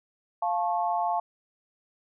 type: chord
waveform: sine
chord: F augmented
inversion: none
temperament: just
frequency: 698.5 / 873.1 / 1091.3 Hz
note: F5 / A5 / C#6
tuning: 0 / -14 / -27 cents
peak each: -27 / -28 / -33 dBFS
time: 0.42-1.2 s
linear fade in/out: 5 ms
effects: none